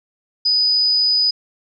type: tone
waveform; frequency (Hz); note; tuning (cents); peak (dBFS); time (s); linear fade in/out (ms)
sine; 4978; D#8; 0; -13; 0.45-1.31; 10
effects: none